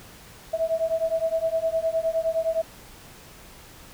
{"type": "beating tone pair", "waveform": "sine", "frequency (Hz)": [647, 656.7], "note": ["E5", "E5"], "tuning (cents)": [-32, -7], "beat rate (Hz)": 9.7, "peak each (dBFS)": -25, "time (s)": [0.53, 2.62], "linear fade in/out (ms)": 10, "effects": ["pink hiss -47 dBFS RMS until 3.93 s"]}